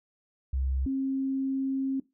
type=tone pair in turn; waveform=sine; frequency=66.2 / 268.1 Hz; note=C2 / C4; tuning=+21 / +42 cents; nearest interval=2 octaves; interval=2421 cents; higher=second; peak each=-26 dBFS; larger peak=neither; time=0.53-0.86 / 0.86-2 s; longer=second; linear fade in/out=5 ms; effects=noise-tail reverb RT60 0.2 s tail -18 dB re dry